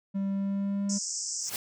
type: tone with pitch glide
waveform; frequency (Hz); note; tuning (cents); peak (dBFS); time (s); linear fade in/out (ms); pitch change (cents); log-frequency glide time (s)
triangle; 196 to 199.89; G3 to G3; 0 to +34; -25; 0.14-0.99; 20; +34; 0.3-0.84
type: band-pass noise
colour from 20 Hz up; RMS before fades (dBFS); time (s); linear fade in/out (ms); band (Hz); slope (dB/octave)
pink; -34; 0.89-1.5; 10; 5200 to 8000; 96
type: noise with exponential growth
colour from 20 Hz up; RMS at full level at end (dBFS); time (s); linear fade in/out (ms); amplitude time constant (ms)
white; -29; 1.39-1.56; 1; 36
effects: none